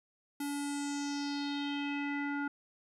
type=tone with low-pass filter sweep; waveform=square; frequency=285.7 Hz; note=D4; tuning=48 cents flat; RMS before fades=-36 dBFS; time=0.4-2.48 s; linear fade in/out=5 ms; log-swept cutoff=12000 to 1500 Hz; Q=3.9; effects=none